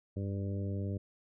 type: harmonic tone with a mistuned harmonic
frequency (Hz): 99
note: G2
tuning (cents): +18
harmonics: 1 / 2 / 3 / 4 / 5 / 6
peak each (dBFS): -34 / -40 / -44 / -46 / -48 / -50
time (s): 0.16-0.98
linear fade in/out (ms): 10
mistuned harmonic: 1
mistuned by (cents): -19
effects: none